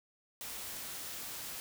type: noise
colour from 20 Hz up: white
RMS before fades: -43 dBFS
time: 0.41-1.6 s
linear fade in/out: 0 ms
effects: none